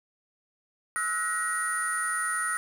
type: tone cluster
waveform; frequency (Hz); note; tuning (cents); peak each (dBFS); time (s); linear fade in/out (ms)
sine; 1290 / 1465 / 1897 / 9510; E6 / F#6 / A#6 / D9; -38 / -18 / +30 / +21; -31; 0.96-2.57; 0
effects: tanh soft clip ceiling -20 dBFS + 8-bit